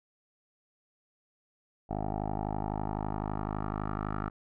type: tone with low-pass filter sweep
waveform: 10% pulse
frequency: 51.91 Hz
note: G#1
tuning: in tune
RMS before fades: -34 dBFS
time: 1.89-4.3 s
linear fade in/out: 20 ms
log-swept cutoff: 720 to 1300 Hz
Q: 3.7
effects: none